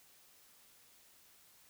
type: silence
effects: white hiss -64 dBFS RMS until 1.69 s